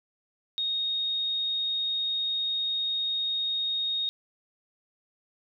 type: tone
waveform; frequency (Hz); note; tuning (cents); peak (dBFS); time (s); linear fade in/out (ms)
sine; 3725; A#7; -2; -26; 0.58-4.09; 0
effects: none